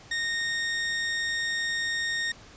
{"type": "tone", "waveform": "sawtooth", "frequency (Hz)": 1850, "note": "A#6", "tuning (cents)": -14, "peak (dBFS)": -23, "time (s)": [0.11, 2.32], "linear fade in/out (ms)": 5, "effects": ["pink hiss -50 dBFS RMS until 2.56 s", "resampled to 16000 Hz"]}